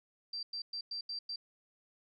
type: tone bursts at uneven times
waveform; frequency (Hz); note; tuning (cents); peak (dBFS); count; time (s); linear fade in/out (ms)
sine; 4699; D8; 0; -37; 6; 0.33-0.43 / 0.53-0.62 / 0.73-0.81 / 0.91-1.01 / 1.09-1.19 / 1.29-1.36; 5
effects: none